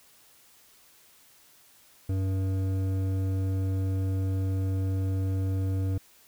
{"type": "tone with hard clipping", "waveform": "triangle", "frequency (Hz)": 95.3, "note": "G2", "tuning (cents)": -48, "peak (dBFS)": -27, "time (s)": [2.09, 5.98], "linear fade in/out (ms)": 5, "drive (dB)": 14, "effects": ["white hiss -58 dBFS RMS until 6.27 s"]}